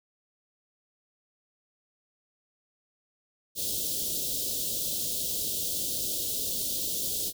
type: band-stop noise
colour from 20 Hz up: white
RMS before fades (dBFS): -31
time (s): 3.55-7.33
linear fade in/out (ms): 50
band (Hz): 600 to 3200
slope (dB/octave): 48
effects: none